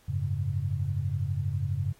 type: chord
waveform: sine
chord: F# suspended second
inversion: none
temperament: equal with one note detuned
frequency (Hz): 91.65 / 103.83 / 138.59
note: F#2 / G#2 / C#3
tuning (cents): -16 / 0 / 0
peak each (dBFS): -31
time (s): 0.08-1.93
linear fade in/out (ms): 10
effects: pink hiss -61 dBFS RMS until 1.99 s + AAC 48 kbps